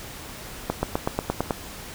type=accelerating click train; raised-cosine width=1 ms; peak=-8 dBFS; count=8; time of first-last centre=0.7-1.508 s; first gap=130 ms; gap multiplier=0.96; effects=pink hiss -39 dBFS RMS until 1.94 s